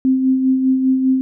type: tone with tremolo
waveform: sine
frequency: 261.6 Hz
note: C4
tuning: in tune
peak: -10 dBFS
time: 0.05-1.21 s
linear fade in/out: 0 ms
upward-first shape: sine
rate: 5 Hz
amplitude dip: 45%
effects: none